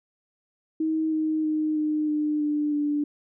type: tone with pitch steps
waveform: sine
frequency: 316.7 / 312.7 / 308.8 / 304.9 / 301 / 297.2 / 293.5 Hz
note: D#4 / D#4 / D#4 / D#4 / D4 / D4 / D4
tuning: +31 / +9 / -13 / -35 / +43 / +21 / -1 cents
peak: -22 dBFS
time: 0.8-3.04 s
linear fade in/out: 5 ms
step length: 320 ms
effects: none